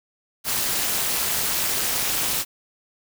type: noise with amplitude modulation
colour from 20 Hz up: white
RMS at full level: -20 dBFS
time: 0.44-2.45 s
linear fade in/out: 50 ms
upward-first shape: sine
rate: 271 Hz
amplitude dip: 85%
effects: none

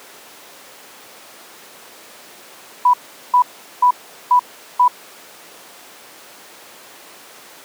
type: tone bursts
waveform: sine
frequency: 987.8 Hz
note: B5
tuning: in tune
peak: -8 dBFS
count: 5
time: 2.85-4.88 s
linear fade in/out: 5 ms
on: 86 ms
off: 400 ms
effects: pink hiss -40 dBFS RMS until 7.64 s + high-pass 400 Hz 12 dB/octave

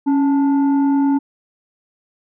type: tone pair together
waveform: sine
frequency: 277.2 / 881.4 Hz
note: C#4 / A5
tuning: 0 / +3 cents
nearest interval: octave + minor sixth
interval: 2003 cents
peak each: -11 / -22 dBFS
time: 0.06-1.19 s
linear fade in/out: 20 ms
effects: tanh soft clip ceiling -10 dBFS

